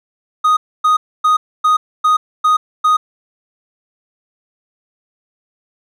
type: tone bursts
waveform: triangle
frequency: 1244.5 Hz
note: D#6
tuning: in tune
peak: -7 dBFS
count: 7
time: 0.44-2.97 s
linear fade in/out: 10 ms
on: 130 ms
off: 270 ms
effects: none